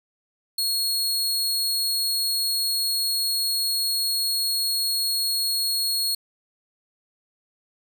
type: tone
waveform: sawtooth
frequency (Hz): 4315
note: C#8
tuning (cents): -47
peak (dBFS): -19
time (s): 0.58-6.15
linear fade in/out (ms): 5
effects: none